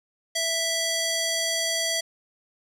square tone with band-pass filter, 659.3 Hz, E5, in tune, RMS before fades -26 dBFS, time 0.35-2.01 s, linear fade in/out 10 ms, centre 5700 Hz, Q 1, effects none

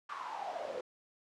brown noise with high-pass filter sweep, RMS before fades -41 dBFS, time 0.09-0.81 s, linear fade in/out 5 ms, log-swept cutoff 1200 to 490 Hz, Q 8.1, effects low-pass 6000 Hz 12 dB/octave

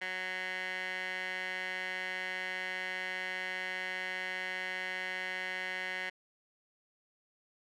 15% pulse tone with band-pass filter, 185 Hz, F#3, in tune, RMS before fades -38 dBFS, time 0.01-6.1 s, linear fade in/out 10 ms, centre 2100 Hz, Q 3.2, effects none

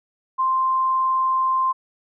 sine tone, 1046.5 Hz, C6, in tune, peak -17 dBFS, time 0.38-1.73 s, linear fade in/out 20 ms, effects none

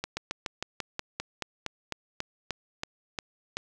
slowing click train, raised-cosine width 0.2 ms, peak -14 dBFS, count 16, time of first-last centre 0.04-3.57 s, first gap 130 ms, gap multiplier 1.08, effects none

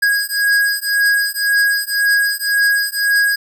square beating tone pair, 1645 / 1646.9 Hz, G#6 / G#6, -17 / -15 cents, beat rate 1.9 Hz, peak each -17 dBFS, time 0.02-3.36 s, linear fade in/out 10 ms, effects none

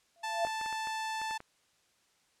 sine tone with exponential growth, 681 Hz, F5, 44 cents flat, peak -25 dBFS, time 0.16-0.45 s, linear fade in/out 0 ms, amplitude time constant 63 ms
sawtooth tone, 880 Hz, A5, in tune, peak -30 dBFS, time 0.23-1.38 s, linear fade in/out 10 ms
clicks, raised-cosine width 0.5 ms, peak -31 dBFS, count 8, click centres 0.47 / 0.613 / 0.661 / 0.727 / 0.872 / 1.216 / 1.31 / 1.404 s
effects white hiss -70 dBFS RMS until 2.4 s + low-pass 8000 Hz 12 dB/octave

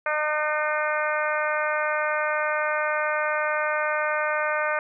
harmonic tone, 303.5 Hz, D#4, 43 cents flat, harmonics 2 / 3 / 4 / 5 / 6 / 7 / 8, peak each -27 / -32 / -29 / -28 / -33 / -33 / -36 dBFS, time 0.06-4.79 s, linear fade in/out 2 ms, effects none

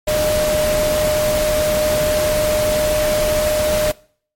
sine tone in noise, 609 Hz, D#5, 37 cents flat, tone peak -15 dBFS, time 0.07-3.92 s, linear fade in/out 10 ms, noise pink, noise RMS -22 dBFS, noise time 0.07-3.92 s, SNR +4 dB, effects noise-tail reverb RT60 0.5 s tail -22 dB re dry + MP3 64 kbps

